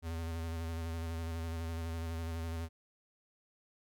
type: tone with vibrato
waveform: square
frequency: 82.41 Hz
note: E2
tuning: in tune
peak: -37 dBFS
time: 0.02-2.69 s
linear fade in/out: 50 ms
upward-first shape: square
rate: 12 Hz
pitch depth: 25 cents each way
effects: none